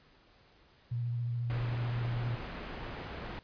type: tone with vibrato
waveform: sine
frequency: 119.3 Hz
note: A#2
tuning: 41 cents sharp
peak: -31 dBFS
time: 0.91-2.36 s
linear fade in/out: 10 ms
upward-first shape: sine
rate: 14 Hz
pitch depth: 24 cents each way
type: low-pass noise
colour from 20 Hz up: pink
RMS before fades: -42 dBFS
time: 1.5-3.39 s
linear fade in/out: 0 ms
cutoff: 2700 Hz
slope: 12 dB/octave
effects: pink hiss -63 dBFS RMS until 3.43 s + resampled to 11025 Hz